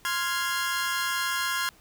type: chord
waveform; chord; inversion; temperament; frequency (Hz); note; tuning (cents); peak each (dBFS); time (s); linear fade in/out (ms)
sawtooth; F minor; second; equal; 1046.5 / 1396.9 / 1661.2; C6 / F6 / Ab6; 0 / 0 / 0; -27; 0.05-1.69; 0
effects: pink hiss -57 dBFS RMS until 1.8 s